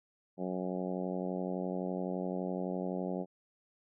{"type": "harmonic tone", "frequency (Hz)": 91.8, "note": "F#2", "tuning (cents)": -13, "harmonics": [2, 3, 4, 5, 6, 7, 8, 9], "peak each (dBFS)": [-37, -41, -41, -43, -42, -44, -47, -50], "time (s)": [0.37, 3.26], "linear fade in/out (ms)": 50, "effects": []}